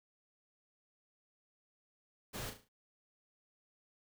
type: noise with echo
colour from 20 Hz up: pink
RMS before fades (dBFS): -43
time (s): 2.33-2.51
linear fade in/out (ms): 20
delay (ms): 36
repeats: 5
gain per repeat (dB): -7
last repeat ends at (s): 2.69
effects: none